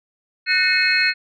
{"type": "tone cluster", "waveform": "sine", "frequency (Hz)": [1487, 1823, 2181, 2550, 4237], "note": ["F#6", "A#6", "C#7", "D#7", "C8"], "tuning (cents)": [8, -39, -29, 42, 21], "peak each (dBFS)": -21, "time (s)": [0.46, 1.14], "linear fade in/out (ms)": 50, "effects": ["tanh soft clip ceiling -3 dBFS"]}